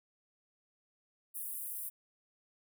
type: high-pass noise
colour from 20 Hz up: pink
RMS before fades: -41 dBFS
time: 1.34-1.9 s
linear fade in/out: 20 ms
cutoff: 9600 Hz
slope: 48 dB/octave
effects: none